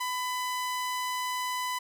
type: tone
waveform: sawtooth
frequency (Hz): 1001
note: B5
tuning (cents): +23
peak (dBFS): -26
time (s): 0-1.79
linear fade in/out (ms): 10
effects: none